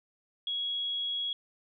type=tone; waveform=sine; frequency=3326 Hz; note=G#7; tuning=2 cents sharp; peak=-30 dBFS; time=0.47-1.33 s; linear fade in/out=2 ms; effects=none